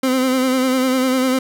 30% pulse tone with vibrato, 258.7 Hz, C4, 19 cents flat, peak -12 dBFS, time 0.03-1.39 s, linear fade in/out 5 ms, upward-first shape sine, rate 10 Hz, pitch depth 40 cents each way, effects none

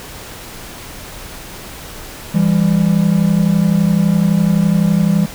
triangle tone pair together, 167.3 / 199.16 Hz, E3 / G3, +26 / +28 cents, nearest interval minor third, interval 302 cents, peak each -11 dBFS, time 2.34-5.26 s, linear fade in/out 10 ms, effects pink hiss -32 dBFS RMS until 5.34 s

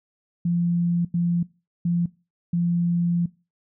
sine tone bursts at uneven times, 172.5 Hz, F3, 21 cents flat, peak -19 dBFS, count 4, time 0.45-1.05 / 1.14-1.43 / 1.85-2.06 / 2.53-3.26 s, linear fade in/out 5 ms, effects noise-tail reverb RT60 0.3 s tail -21 dB re dry

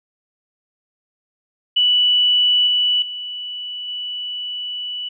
sine tone with level steps, 2960 Hz, F#7, in tune, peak -12 / -14 / -26 / -24 dBFS, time 1.76-5.09 s, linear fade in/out 10 ms, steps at 2.67 / 3.02 / 3.88 s, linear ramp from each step 2 ms, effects none

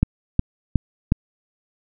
click train, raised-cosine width 5 ms, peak -3 dBFS, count 4, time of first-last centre 0.03-1.121 s, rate 2.75 Hz, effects none

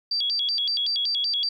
sine tone with vibrato, 3951 Hz, B7, in tune, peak -22 dBFS, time 0.11-1.49 s, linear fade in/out 5 ms, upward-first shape square, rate 5.3 Hz, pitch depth 290 cents each way, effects 10-bit

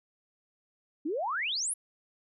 sine exponential sweep, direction up, 277.7 to 11380 Hz, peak -29 dBFS, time 1.05-1.74 s, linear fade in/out 10 ms, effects none

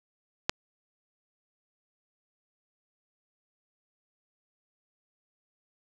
click, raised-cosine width 0.2 ms, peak -6 dBFS, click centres 0.495 s, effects none

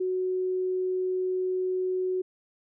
sine tone, 370 Hz, F#4, in tune, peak -25 dBFS, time 0-2.22 s, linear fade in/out 10 ms, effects none

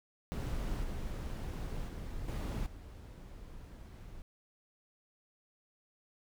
brown noise with level steps, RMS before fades -36 / -39 / -42 / -36 / -49 dBFS, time 0.32-4.22 s, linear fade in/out 0 ms, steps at 0.83 / 1.88 / 2.28 / 2.66 s, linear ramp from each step 5 ms, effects none

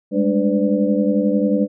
sine tone cluster, 200.2 / 211.4 / 295.7 / 503 / 584 Hz, G3 / G#3 / D4 / B4 / D5, +37 / +31 / +12 / +32 / -10 cents, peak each -19 / -21 / -20 / -21 / -27 dBFS, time 0.11-1.68 s, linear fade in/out 50 ms, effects none

